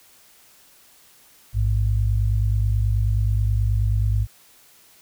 sine tone pair together, 55.44 / 104.8 Hz, A1 / G#2, +14 / +16 cents, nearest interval major seventh, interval 1102 cents, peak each -20 dBFS, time 1.53-4.27 s, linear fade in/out 50 ms, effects white hiss -53 dBFS RMS until 5.01 s

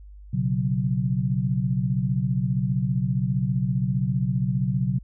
sine chord, B suspended second, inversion none, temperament equal, 123.47 / 138.59 / 185 Hz, B2 / C#3 / F#3, 0 / 0 / 0 cents, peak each -25 / -25 / -26 dBFS, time 0.33-4.99 s, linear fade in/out 10 ms, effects added 50 Hz sine -41 dBFS peak until 5.03 s

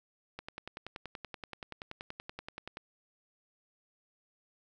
click train, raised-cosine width 0.3 ms, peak -25 dBFS, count 26, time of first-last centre 0.39-2.771 s, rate 10.5 Hz, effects none

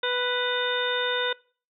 harmonic tone with a mistuned harmonic, 493.9 Hz, B4, in tune, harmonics 1 / 2 / 3 / 4 / 5 / 6 / 7, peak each -28 / -33 / -29 / -36 / -39 / -37 / -29 dBFS, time 0.03-1.33 s, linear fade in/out 5 ms, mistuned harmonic 7, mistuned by +85 cents, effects noise-tail reverb RT60 0.4 s tail -23 dB re dry

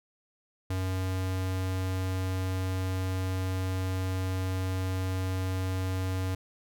square tone, 93.5 Hz, F#2, 19 cents sharp, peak -29 dBFS, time 0.7-6.35 s, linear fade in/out 5 ms, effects none

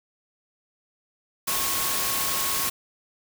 sine tone in noise, 1092 Hz, C#6, 26 cents flat, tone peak -34 dBFS, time 1.47-2.7 s, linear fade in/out 10 ms, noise white, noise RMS -26 dBFS, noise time 1.47-2.7 s, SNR -11 dB, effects none

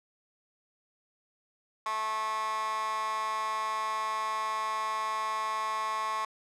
15% pulse tone with high-pass filter, 217.8 Hz, A3, 17 cents flat, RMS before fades -32 dBFS, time 1.86-6.25 s, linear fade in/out 2 ms, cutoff 1100 Hz, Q 6.2, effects low-pass 9000 Hz 12 dB/octave

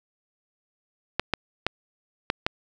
clicks, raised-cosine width 0.3 ms, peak -6 dBFS, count 5, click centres 1.196 / 1.337 / 1.666 / 2.301 / 2.465 s, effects none

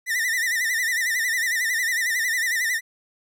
45% pulse tone with vibrato, 1900 Hz, A#6, 33 cents sharp, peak -21 dBFS, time 0.06-2.81 s, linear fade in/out 50 ms, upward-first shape sine, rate 11 Hz, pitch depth 110 cents each way, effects none

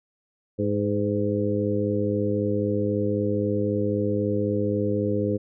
harmonic tone with a mistuned harmonic, 103.83 Hz, G#2, in tune, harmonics 1 / 2 / 3 / 4 / 5, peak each -28 / -28 / -28 / -28 / -28 dBFS, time 0.58-5.38 s, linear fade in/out 20 ms, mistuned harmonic 5, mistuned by -31 cents, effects none

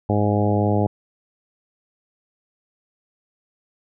harmonic tone with a mistuned harmonic, 103.83 Hz, G#2, in tune, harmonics 1 / 2 / 3 / 4 / 5 / 6 / 7 / 8, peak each -20 / -23 / -25 / -26 / -27 / -28 / -28 / -29 dBFS, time 0.09-0.87 s, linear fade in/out 5 ms, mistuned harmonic 1, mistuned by -18 cents, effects none

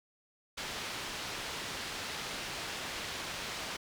white low-pass noise, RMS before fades -40 dBFS, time 0.57-3.77 s, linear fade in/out 10 ms, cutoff 4200 Hz, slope 12 dB/octave, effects none

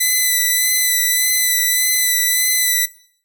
5% pulse tone with vibrato, 1999 Hz, B6, 20 cents sharp, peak -4 dBFS, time 0-2.86 s, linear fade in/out 10 ms, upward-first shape sine, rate 1.7 Hz, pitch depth 21 cents each way, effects noise-tail reverb RT60 0.6 s tail -20 dB re dry

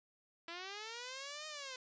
5% pulse linear two-way sweep, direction up then down, 329.6 to 622.3 to 503 Hz, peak -33 dBFS, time 0.48-1.76 s, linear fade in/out 2 ms, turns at 1.47 s, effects resampled to 16000 Hz

